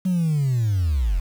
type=linear sweep; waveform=sine; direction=down; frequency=188.9 to 38.89 Hz; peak=-16 dBFS; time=0.05-1.2 s; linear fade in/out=10 ms; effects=tanh soft clip ceiling -16 dBFS + 7-bit